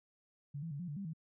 sine tone with pitch steps, 142.8 / 165 / 142 / 177.2 / 145.8 / 197.9 / 159.8 Hz, D3 / E3 / C#3 / F3 / D3 / G3 / D#3, -48 / +2 / +42 / +25 / -12 / +17 / +47 cents, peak -39 dBFS, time 0.54-1.135 s, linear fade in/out 10 ms, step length 85 ms, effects none

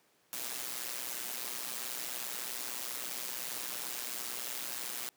white noise with amplitude modulation, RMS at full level -36 dBFS, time 0.33-5.09 s, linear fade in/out 0 ms, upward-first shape sine, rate 123 Hz, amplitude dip 75%, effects pink hiss -69 dBFS RMS until 5.16 s + high-pass 200 Hz 12 dB/octave

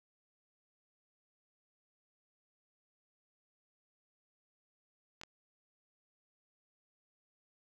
clicks, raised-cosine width 0.2 ms, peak -29 dBFS, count 2, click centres 5.214 / 5.235 s, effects 10-bit

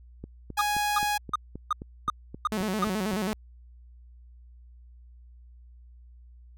click train, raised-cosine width 3 ms, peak -25 dBFS, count 12, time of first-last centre 0.24-3.135 s, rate 3.8 Hz
sawtooth tone, 830.6 Hz, G#5, in tune, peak -21 dBFS, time 0.57-1.18 s, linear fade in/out 10 ms
triangle tone bursts, 1228 Hz, D#6, 23 cents flat, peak -20 dBFS, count 7, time 0.59-2.844 s, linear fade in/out 2 ms, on 22 ms, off 350 ms
sawtooth tone with vibrato, 200.5 Hz, G3, 39 cents sharp, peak -23 dBFS, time 2.52-3.33 s, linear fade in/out 0 ms, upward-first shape square, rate 9.3 Hz, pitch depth 130 cents each way
effects added 60 Hz sine -48 dBFS peak until 6.57 s

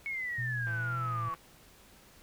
sine exponential sweep, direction down, 2217 to 1108.7 Hz, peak -33 dBFS, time 0.06-1.34 s, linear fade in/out 0 ms
sine tone with vibrato, 119.2 Hz, A#2, 39 cents sharp, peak -34 dBFS, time 0.38-1.29 s, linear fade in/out 5 ms, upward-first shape triangle, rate 2.1 Hz, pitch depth 90 cents each way
click train, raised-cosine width 0.5 ms, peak -33 dBFS, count 115, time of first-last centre 0.67-1.349 s, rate 168 Hz
effects pink hiss -58 dBFS RMS until 2.22 s

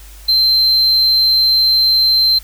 triangle tone, 4117 Hz, C8, 29 cents flat, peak -8 dBFS, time 0.28-2.39 s, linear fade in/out 10 ms, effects added 50 Hz sine -35 dBFS peak until 2.43 s + white hiss -42 dBFS RMS until 2.43 s

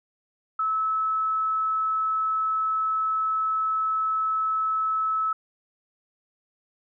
sine tone, 1300 Hz, E6, 24 cents flat, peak -22 dBFS, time 0.59-5.33 s, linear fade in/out 5 ms, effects none

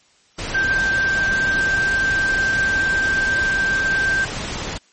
sine tone in noise, 1568 Hz, G6, in tune, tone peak -16 dBFS, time 0.54-4.25 s, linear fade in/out 10 ms, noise pink, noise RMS -27 dBFS, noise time 0.38-4.78 s, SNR +8 dB, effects white hiss -56 dBFS RMS until 4.92 s + MP3 32 kbps

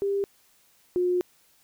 sine tone pair in turn, 398.2 / 358.9 Hz, G4 / F4, +27 / +47 cents, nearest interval major second, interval 180 cents, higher first, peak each -23 / -21 dBFS, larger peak second, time 0.02-0.24 / 0.96-1.21 s, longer second, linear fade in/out 0 ms, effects white hiss -62 dBFS RMS until 1.63 s

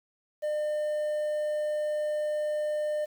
triangle tone with quantisation, 603 Hz, D5, 46 cents sharp, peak -25 dBFS, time 0.42-3.06 s, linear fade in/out 20 ms, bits 9, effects none

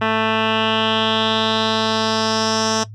10% pulse tone with low-pass filter sweep, 220.7 Hz, A3, 5 cents sharp, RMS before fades -18 dBFS, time 0.01-2.84 s, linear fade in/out 10 ms, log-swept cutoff 2300 to 6000 Hz, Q 4.2, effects noise-tail reverb RT60 0.1 s tail -17 dB re dry + added 107 Hz sine -33 dBFS peak until 2.94 s

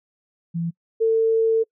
sine tone pair in turn, 168.1 / 448.8 Hz, E3 / A4, +34 / +34 cents, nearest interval octave + perfect fourth, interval 1700 cents, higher second, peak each -22 / -15 dBFS, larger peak second, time 0.54-0.71 / 1-1.64 s, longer second, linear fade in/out 20 ms, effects noise-tail reverb RT60 0.1 s tail -26 dB re dry

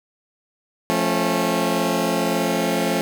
15% pulse chord, F augmented, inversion none, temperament just, 174.61 / 218.3 / 272.8 Hz, F3 / A3 / C#4, 0 / -13 / -28 cents, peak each -17 dBFS, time 0.9-3.01 s, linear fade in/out 0 ms, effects none

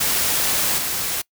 white noise with level steps, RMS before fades -20 / -24 dBFS, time 0-1.22 s, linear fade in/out 10 ms, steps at 0.78 s, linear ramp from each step 2 ms, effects noise-tail reverb RT60 0.1 s tail -24 dB re dry

